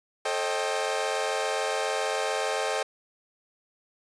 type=chord; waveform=sawtooth; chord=A half-diminished seventh; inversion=none; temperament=equal with one note detuned; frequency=440 / 535.2 / 622.3 / 784 Hz; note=A4 / C5 / Eb5 / G5; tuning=0 / +39 / 0 / 0 cents; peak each=-28 dBFS; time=0.25-2.83 s; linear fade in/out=5 ms; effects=resampled to 22050 Hz